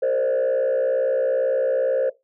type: tone with frequency modulation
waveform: sine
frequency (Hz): 529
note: C5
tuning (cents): +19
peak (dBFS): -16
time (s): 0.02-2.1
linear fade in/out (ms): 10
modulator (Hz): 62.2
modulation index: 0.93
effects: noise-tail reverb RT60 0.2 s tail -20 dB re dry + tanh soft clip ceiling -16 dBFS